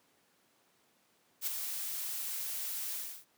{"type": "noise with ADSR envelope", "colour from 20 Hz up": "blue", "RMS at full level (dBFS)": -32, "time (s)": [1.41, 3.25], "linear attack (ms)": 62, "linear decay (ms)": 7, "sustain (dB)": -6, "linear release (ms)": 300, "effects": ["pink hiss -70 dBFS RMS until 3.37 s", "high-pass 200 Hz 12 dB/octave"]}